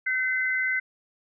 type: tone pair together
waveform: sine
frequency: 1531.3 / 2046 Hz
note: G6 / C7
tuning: -41 / -39 cents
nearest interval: perfect fourth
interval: 502 cents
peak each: -27 / -25 dBFS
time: 0.06-0.8 s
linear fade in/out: 10 ms
effects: none